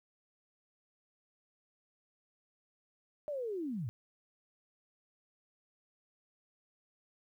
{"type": "linear sweep", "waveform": "sine", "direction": "down", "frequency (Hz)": [611, 99.7], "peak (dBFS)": -35, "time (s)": [3.28, 3.89], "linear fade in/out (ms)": 0, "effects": ["12-bit"]}